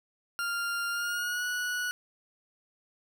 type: tone with pitch glide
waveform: 40% pulse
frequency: 1396.9 to 1468.9 Hz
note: F6 to F#6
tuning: 0 to -13 cents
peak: -29 dBFS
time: 0.39-1.91 s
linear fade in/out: 0 ms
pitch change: +87 cents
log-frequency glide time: 0.9-1.46 s
effects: none